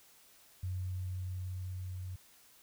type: tone with level ramp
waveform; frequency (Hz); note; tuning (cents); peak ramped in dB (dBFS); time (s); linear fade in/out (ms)
sine; 92.1; F#2; -7; -34 to -39; 0.63-2.16; 5
effects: white hiss -62 dBFS RMS until 2.62 s